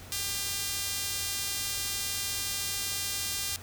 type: tone with high-pass filter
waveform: sawtooth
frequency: 398.5 Hz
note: G4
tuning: 28 cents sharp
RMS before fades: -33 dBFS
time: 0.12-3.56 s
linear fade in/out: 0 ms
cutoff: 4200 Hz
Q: 0.65
effects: added 90 Hz sine -48 dBFS peak until 3.62 s + pink hiss -48 dBFS RMS until 3.62 s